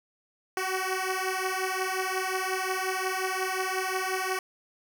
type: beating tone pair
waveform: 10% pulse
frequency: 373.4 / 379 Hz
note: F#4 / F#4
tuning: +16 / +42 cents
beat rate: 5.6 Hz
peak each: -22 / -23 dBFS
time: 0.57-4.39 s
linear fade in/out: 2 ms
effects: none